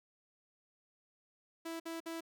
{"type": "tone bursts", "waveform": "sawtooth", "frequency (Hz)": 329.6, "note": "E4", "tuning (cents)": 0, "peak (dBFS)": -36, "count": 3, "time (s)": [1.65, 2.208], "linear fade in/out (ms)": 10, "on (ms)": 150, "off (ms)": 54, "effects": []}